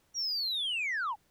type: linear sweep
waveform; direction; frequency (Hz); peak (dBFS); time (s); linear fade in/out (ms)
sine; down; 5770 to 777; -28; 0.14-1.16; 50
effects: tanh soft clip ceiling -28 dBFS + pink hiss -70 dBFS RMS until 1.3 s